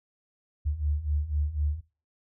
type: beating tone pair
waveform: sine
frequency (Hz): 71.7 / 75.7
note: D2 / D#2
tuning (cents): -41 / -47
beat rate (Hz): 4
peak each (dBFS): -31 / -27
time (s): 0.65-1.81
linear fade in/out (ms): 20
effects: noise-tail reverb RT60 0.3 s tail -17 dB re dry